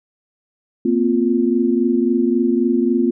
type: chord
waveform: sine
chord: Bb suspended second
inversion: none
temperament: equal with one note detuned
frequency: 233.1 / 256.8 / 349.2 Hz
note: Bb3 / C4 / F4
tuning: 0 / -32 / 0 cents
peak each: -18 dBFS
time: 0.85-3.11 s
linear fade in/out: 5 ms
effects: none